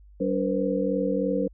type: tone cluster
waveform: sine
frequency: 190.6 / 286.8 / 471.9 / 515 Hz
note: G3 / D4 / A#4 / C5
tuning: -48 / -41 / +21 / -28 cents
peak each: -28 dBFS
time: 0.2-1.48 s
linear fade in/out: 10 ms
effects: added 50 Hz sine -48 dBFS peak until 1.53 s